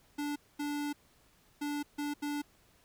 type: tone bursts at uneven times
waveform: square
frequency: 291.6 Hz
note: D4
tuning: 12 cents flat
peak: -34 dBFS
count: 5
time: 0.18-0.36 / 0.59-0.93 / 1.61-1.83 / 1.98-2.14 / 2.22-2.42 s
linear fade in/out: 10 ms
effects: pink hiss -66 dBFS RMS until 2.84 s